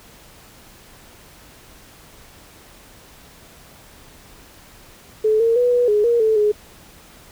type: tone with pitch steps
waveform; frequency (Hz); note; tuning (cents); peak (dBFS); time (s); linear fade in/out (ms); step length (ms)
sine; 432.7 / 458.5 / 490.1 / 487.5 / 418.3 / 471.9 / 438.9 / 419.4; A4 / A#4 / B4 / B4 / G#4 / A#4 / A4 / G#4; -29 / -29 / -13 / -23 / +12 / +21 / -4 / +17; -13; 5.24-6.52; 10; 160
effects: pink hiss -46 dBFS RMS until 7.31 s